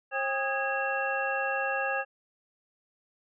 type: tone cluster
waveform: sine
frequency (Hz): 538 / 800 / 1248 / 1651 / 2712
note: C5 / G5 / D#6 / G#6 / E7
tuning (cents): +48 / +35 / +5 / -11 / +49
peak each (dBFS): -33 / -33 / -37 / -31 / -36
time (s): 0.11-2.05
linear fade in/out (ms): 50
effects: none